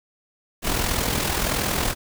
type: noise with amplitude modulation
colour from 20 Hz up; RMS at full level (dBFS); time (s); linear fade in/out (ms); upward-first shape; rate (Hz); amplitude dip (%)
pink; -21; 0.62-1.95; 50; sine; 41.4; 55
effects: none